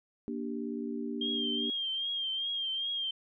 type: chord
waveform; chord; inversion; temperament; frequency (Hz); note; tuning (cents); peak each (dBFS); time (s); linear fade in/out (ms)
sine; G minor; first; just; 235.2 / 294 / 392; Bb3 / D4 / G4; +16 / +2 / 0; -36 / -38 / -40; 0.28-1.7; 0
type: tone with vibrato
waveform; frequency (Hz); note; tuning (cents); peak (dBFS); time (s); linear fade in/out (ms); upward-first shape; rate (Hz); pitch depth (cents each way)
sine; 3200; G7; +35; -31; 1.21-3.11; 5; triangle; 2.5; 59
effects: none